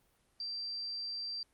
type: tone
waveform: sine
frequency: 4700 Hz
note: D8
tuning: 1 cent sharp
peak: -37 dBFS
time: 0.4-1.43 s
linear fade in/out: 2 ms
effects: pink hiss -72 dBFS RMS until 1.53 s + Opus 32 kbps